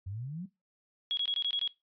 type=exponential sweep; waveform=sine; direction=up; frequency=90 to 194.3 Hz; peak=-36 dBFS; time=0.06-0.46 s; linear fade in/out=10 ms
type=tone bursts; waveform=sine; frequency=3322 Hz; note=G#7; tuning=in tune; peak=-28 dBFS; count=7; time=1.11-1.676 s; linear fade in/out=0 ms; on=62 ms; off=22 ms
effects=noise-tail reverb RT60 0.2 s tail -19 dB re dry + resampled to 11025 Hz